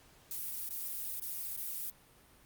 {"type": "noise with dropouts", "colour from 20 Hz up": "violet", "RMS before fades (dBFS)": -39, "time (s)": [0.31, 1.9], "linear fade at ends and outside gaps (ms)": 1, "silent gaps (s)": [[0.514, 0.518], [0.689, 0.707], [1.198, 1.22], [1.565, 1.574]], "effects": ["pink hiss -62 dBFS RMS until 2.45 s", "Opus 48 kbps"]}